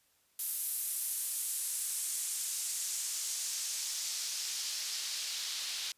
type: noise with band-pass filter sweep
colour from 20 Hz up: white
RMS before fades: -37 dBFS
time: 0.39-5.92 s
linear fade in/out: 2 ms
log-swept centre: 12000 to 4000 Hz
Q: 1.5
effects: white hiss -71 dBFS RMS until 5.97 s + resampled to 32000 Hz